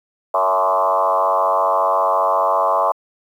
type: tone with frequency modulation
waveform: sine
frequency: 852 Hz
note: G#5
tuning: 44 cents sharp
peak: -13 dBFS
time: 0.34-2.92 s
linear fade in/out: 5 ms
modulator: 94.7 Hz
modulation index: 3.3
effects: high-pass 400 Hz 12 dB/octave + 8-bit